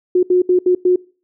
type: tone bursts at uneven times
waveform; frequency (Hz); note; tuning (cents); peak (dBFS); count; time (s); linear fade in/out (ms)
sine; 362.4; F#4; -36; -9; 5; 0.15-0.23 / 0.3-0.42 / 0.49-0.59 / 0.66-0.75 / 0.85-0.96; 5
effects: noise-tail reverb RT60 0.4 s tail -23 dB re dry